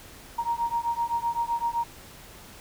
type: beating tone pair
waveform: sine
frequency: 932.3 / 940.1 Hz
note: A#5 / A#5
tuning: 0 / +14 cents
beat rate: 7.8 Hz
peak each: -28 dBFS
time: 0.38-1.84 s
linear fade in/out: 10 ms
effects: pink hiss -47 dBFS RMS until 2.6 s